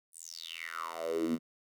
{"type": "tone with high-pass filter sweep", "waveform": "10% pulse", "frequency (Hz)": 82.7, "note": "E2", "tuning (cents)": 6, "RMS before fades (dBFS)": -37, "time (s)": [0.12, 1.39], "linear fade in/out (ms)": 50, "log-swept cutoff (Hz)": [10000, 200], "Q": 7.6, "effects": []}